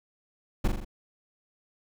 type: noise with echo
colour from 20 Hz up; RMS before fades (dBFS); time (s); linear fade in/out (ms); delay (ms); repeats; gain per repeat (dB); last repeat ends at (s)
brown; -21; 0.64-0.68; 10; 42; 4; -4; 0.848
effects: none